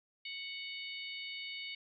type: harmonic tone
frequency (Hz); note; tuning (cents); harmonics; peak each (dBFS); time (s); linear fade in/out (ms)
740; F#5; 0; 3 / 4 / 5 / 6; -44 / -46 / -48 / -50; 0.25-1.75; 5
effects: none